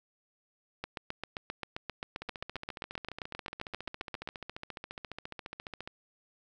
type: two click trains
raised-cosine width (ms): 0.3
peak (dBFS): -24 / -20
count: 54 / 27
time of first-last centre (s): 2.22-5.875 / 0.84-4.275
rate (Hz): 14.5 / 7.57
effects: none